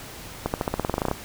accelerating click train, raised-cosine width 1 ms, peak -9 dBFS, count 14, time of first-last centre 0.46-1.113 s, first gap 79 ms, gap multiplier 0.92, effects pink hiss -40 dBFS RMS until 1.24 s

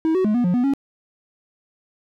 triangle tone with pitch steps, 320.7 / 374.4 / 212.1 / 243 / 178.2 / 246.1 / 276.4 Hz, E4 / F#4 / G#3 / B3 / F3 / B3 / C#4, -48 / +20 / +37 / -28 / +35 / -6 / -5 cents, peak -14 dBFS, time 0.05-0.736 s, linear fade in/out 0 ms, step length 98 ms, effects none

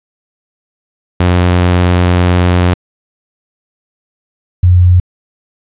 sawtooth / sine tone pair in turn, 89.1 / 89.57 Hz, F2 / F2, +35 / +44 cents, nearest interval unison, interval 9 cents, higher second, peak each -3 dBFS, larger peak neither, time 1.2-2.74 / 4.63-5 s, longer first, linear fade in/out 5 ms, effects resampled to 8000 Hz + 7-bit

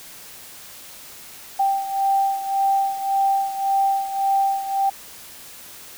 sine beating tone pair, 784 / 785.8 Hz, G5 / G5, 0 / +4 cents, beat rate 1.8 Hz, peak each -19 / -24 dBFS, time 1.59-4.9 s, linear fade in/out 10 ms, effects white hiss -41 dBFS RMS until 5.97 s

